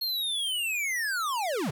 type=linear sweep; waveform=square; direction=down; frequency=4300 to 108.6 Hz; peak=-28 dBFS; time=0.01-1.71 s; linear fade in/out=10 ms; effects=10-bit